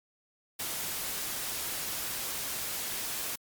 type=noise; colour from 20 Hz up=white; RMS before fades=-35 dBFS; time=0.59-3.36 s; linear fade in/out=10 ms; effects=Opus 48 kbps